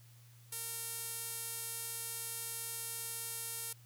sawtooth tone with band-pass filter, 459.5 Hz, A#4, 25 cents flat, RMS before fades -42 dBFS, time 0.52-3.73 s, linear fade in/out 5 ms, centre 11000 Hz, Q 1.9, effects added 118 Hz sine -57 dBFS peak until 3.85 s + white hiss -65 dBFS RMS until 3.85 s

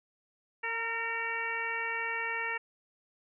harmonic tone with a mistuned harmonic, 457.1 Hz, A#4, 34 cents flat, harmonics 1 / 2 / 3 / 4 / 5 / 6, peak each -43 / -39 / -41 / -35 / -37 / -41 dBFS, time 0.63-2.58 s, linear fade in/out 10 ms, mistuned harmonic 2, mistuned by +19 cents, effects none

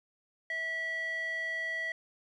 square tone with band-pass filter, 650 Hz, E5, 24 cents flat, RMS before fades -35 dBFS, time 0.5-1.92 s, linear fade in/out 2 ms, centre 1900 Hz, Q 4.5, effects none

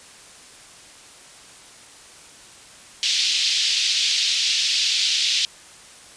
white band-pass noise, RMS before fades -21 dBFS, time 3.03-5.45 s, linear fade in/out 0 ms, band 2900 to 4900 Hz, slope 24 dB/octave, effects white hiss -45 dBFS RMS until 6.16 s + resampled to 22050 Hz

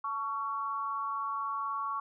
sine tone with amplitude modulation, 1119 Hz, C#6, 16 cents sharp, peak -28 dBFS, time 0.04-2 s, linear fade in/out 5 ms, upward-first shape sine, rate 239 Hz, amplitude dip 75%, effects none

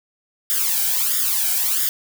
blue noise with flanger, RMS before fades -20 dBFS, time 0.5-1.89 s, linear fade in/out 0 ms, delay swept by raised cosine 0.58 to 1.31 ms, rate 1.5 Hz, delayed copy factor +1, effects none

